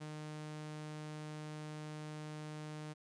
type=tone; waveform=sawtooth; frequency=152.7 Hz; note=D#3; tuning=32 cents flat; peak=-40 dBFS; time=0-2.94 s; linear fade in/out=20 ms; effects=resampled to 22050 Hz